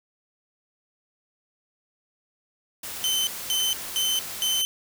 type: noise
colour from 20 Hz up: white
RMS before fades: -35 dBFS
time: 2.83-4.62 s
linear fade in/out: 5 ms
type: tone bursts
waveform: sawtooth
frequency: 3064 Hz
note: G7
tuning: 40 cents flat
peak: -19 dBFS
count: 4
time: 3.04-4.65 s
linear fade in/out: 0 ms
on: 230 ms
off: 230 ms
effects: none